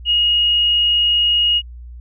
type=tone; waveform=sine; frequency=2875 Hz; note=F7; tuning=50 cents sharp; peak=-12 dBFS; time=0.05-1.62 s; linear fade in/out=50 ms; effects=added 60 Hz sine -32 dBFS peak until 2 s